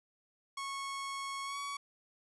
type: tone with pitch glide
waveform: sawtooth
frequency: 1100 to 1125.1 Hz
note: C#6 to C#6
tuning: -14 to +25 cents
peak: -34 dBFS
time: 0.57-1.77 s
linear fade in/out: 5 ms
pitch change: +39 cents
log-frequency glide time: 1.44-1.58 s
effects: resampled to 24000 Hz + 12-bit